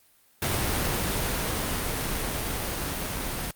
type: noise with level ramp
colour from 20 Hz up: pink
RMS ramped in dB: -26 to -31 dBFS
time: 0.42-3.51 s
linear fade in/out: 2 ms
effects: white hiss -61 dBFS RMS until 3.55 s + Opus 32 kbps